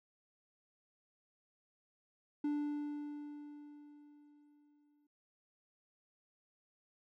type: tone with exponential decay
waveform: triangle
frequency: 293.7 Hz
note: D4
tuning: in tune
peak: -30 dBFS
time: 2.44-5.07 s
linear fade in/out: 5 ms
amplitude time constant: 570 ms
effects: none